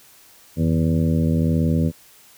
harmonic tone with a mistuned harmonic, 81.4 Hz, E2, 21 cents flat, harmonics 1 / 2 / 3 / 4 / 5 / 6 / 7, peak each -22 / -19 / -22 / -30 / -35 / -31 / -34 dBFS, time 0.56-1.92 s, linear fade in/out 50 ms, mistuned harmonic 1, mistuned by +140 cents, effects white hiss -50 dBFS RMS until 2.37 s

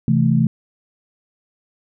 sine chord, A minor, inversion first, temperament just, 132 / 165 / 220 Hz, C3 / E3 / A3, +16 / +2 / 0 cents, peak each -17 dBFS, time 0.08-0.47 s, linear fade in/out 2 ms, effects none

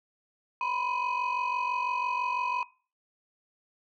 sine tone cluster, 977 / 1023 / 2516 Hz, B5 / C6 / D#7, -19 / -39 / +19 cents, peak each -29 / -30 / -33 dBFS, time 0.61-2.63 s, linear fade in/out 2 ms, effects noise-tail reverb RT60 0.4 s tail -23 dB re dry + tanh soft clip ceiling -23 dBFS

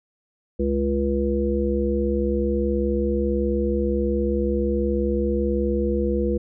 harmonic tone with a mistuned harmonic, 69.3 Hz, C#2, in tune, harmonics 1 / 3 / 5 / 7, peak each -25 / -25 / -25 / -25 dBFS, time 0.59-6.38 s, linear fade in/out 10 ms, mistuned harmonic 1, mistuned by -46 cents, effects none

